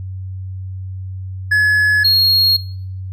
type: tone pair in turn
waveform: triangle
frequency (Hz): 1700 / 4284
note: G#6 / C8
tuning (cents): +40 / +40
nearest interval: octave + major third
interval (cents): 1600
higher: second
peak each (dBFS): -8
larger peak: neither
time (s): 1.51-2.04 / 2.04-2.57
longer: neither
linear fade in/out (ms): 10
effects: noise-tail reverb RT60 0.6 s tail -19 dB re dry + added 94 Hz sine -24 dBFS peak until 3.12 s